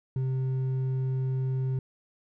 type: tone with hard clipping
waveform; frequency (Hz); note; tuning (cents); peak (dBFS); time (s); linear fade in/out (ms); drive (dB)
sine; 130.81; C3; 0; -27; 0.16-1.79; 2; 4
effects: none